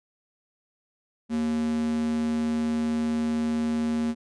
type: tone with high-pass filter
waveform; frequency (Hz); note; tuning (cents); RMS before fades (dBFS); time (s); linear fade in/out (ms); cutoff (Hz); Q
square; 77.78; D#2; 0; -26; 1.29-4.15; 50; 210; 9.1
effects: resampled to 22050 Hz